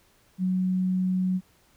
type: tone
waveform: sine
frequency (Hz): 185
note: F#3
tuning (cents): 0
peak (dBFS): -22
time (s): 0.38-1.41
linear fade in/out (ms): 50
effects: pink hiss -62 dBFS RMS until 1.76 s